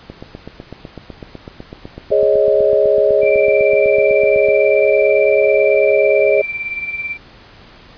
click train, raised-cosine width 2 ms, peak -16 dBFS, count 36, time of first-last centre 0.1-4.486 s, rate 7.98 Hz
sine chord, Ab suspended fourth, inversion none, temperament just, 415.3 / 553.7 / 623 Hz, Ab4 / Db5 / Eb5, 0 / -2 / +2 cents, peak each -14 dBFS, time 2.11-6.42 s, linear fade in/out 10 ms
sine tone with tremolo, 2349 Hz, D7, in tune, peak -18 dBFS, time 3.21-7.18 s, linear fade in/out 50 ms, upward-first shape sine, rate 18 Hz, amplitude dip 60%
effects pink hiss -42 dBFS RMS until 7.97 s + resampled to 11025 Hz

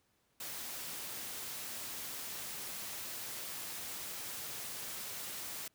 white noise, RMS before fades -43 dBFS, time 0.4-5.68 s, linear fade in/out 5 ms, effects pink hiss -75 dBFS RMS until 5.74 s + high-pass 60 Hz 12 dB/octave

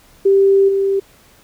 sine tone with level steps, 392 Hz, G4, in tune, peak -8 / -13 dBFS, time 0.25-1 s, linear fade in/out 10 ms, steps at 0.68 s, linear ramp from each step 10 ms, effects pink hiss -49 dBFS RMS until 1.43 s

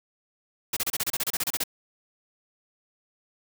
white noise bursts, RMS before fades -27 dBFS, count 14, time 0.73-1.638 s, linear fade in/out 5 ms, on 37 ms, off 30 ms, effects none

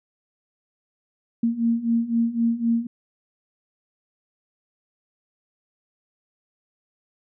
sine beating tone pair, 229.4 / 233.3 Hz, A#3 / A#3, -28 / +2 cents, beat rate 3.9 Hz, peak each -24 / -21 dBFS, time 1.43-2.87 s, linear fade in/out 5 ms, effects none

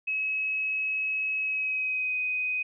sine tone with pitch glide, 2566 to 2504 Hz, E7 to D#7, -47 to +10 cents, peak -26 dBFS, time 0.07-2.63 s, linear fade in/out 10 ms, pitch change -43 cents, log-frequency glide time 1.39-2.18 s, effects none

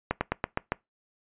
slowing click train, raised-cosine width 0.5 ms, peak -10 dBFS, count 6, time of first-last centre 0.11-0.721 s, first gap 100 ms, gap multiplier 1.1, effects noise-tail reverb RT60 0.2 s tail -23 dB re dry + resampled to 8000 Hz

